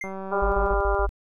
triangle tone with exponential decay, 2097 Hz, C7, 3 cents sharp, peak -25 dBFS, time 0.01-0.17 s, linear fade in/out 5 ms, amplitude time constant 34 ms
click train, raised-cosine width 1 ms, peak -22 dBFS, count 135, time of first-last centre 0.04-0.738 s, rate 192 Hz
harmonic tone, 199.3 Hz, G3, 29 cents sharp, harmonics 2 / 3 / 4 / 5 / 6 / 7, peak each -26 / -28 / -29 / -30 / -31 / -31 dBFS, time 0.31-1.07 s, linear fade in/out 20 ms
sine tone bursts, 50.3 Hz, G1, 45 cents sharp, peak -23 dBFS, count 5, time 0.42-1.092 s, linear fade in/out 0 ms, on 100 ms, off 43 ms
effects none

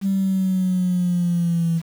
sine linear sweep, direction down, 196 to 164.8 Hz, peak -16 dBFS, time 0.01-1.82 s, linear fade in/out 50 ms, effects tanh soft clip ceiling -13 dBFS + 7-bit

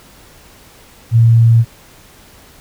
sine tone, 115.2 Hz, A#2, 20 cents flat, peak -5 dBFS, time 1.11-1.65 s, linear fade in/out 50 ms, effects pink hiss -43 dBFS RMS until 2.6 s

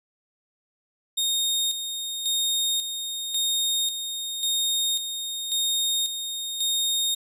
sawtooth tone with tremolo, 3700 Hz, A#7, 14 cents flat, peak -19 dBFS, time 1.17-7.15 s, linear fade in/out 10 ms, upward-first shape square, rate 0.92 Hz, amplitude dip 55%, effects resampled to 32000 Hz

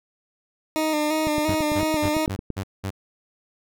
20% pulse tone with vibrato, 306.9 Hz, D#4, 24 cents flat, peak -16 dBFS, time 0.76-2.26 s, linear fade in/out 0 ms, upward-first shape square, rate 2.9 Hz, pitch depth 33 cents each way
click train, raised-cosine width 3 ms, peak -16 dBFS, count 12, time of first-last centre 1.27-2.503 s, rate 8.92 Hz
sawtooth tone bursts, 96.7 Hz, G2, 23 cents flat, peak -22 dBFS, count 6, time 1.48-2.906 s, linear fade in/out 10 ms, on 71 ms, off 200 ms
effects none

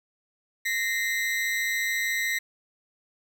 40% pulse ring-modulated tone, 1965 Hz, B6, 9 cents flat, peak -21 dBFS, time 0.65-2.39 s, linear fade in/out 10 ms, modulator 107 Hz, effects 9-bit

